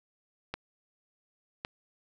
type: clicks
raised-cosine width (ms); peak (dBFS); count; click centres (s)
0.3; -18; 2; 0.54 / 1.649
effects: none